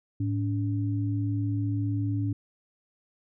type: tone pair together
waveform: sine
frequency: 107 / 285.7 Hz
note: A2 / D4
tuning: -48 / -48 cents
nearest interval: octave + perfect fourth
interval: 1700 cents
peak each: -26 / -31 dBFS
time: 0.2-2.33 s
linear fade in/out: 5 ms
effects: none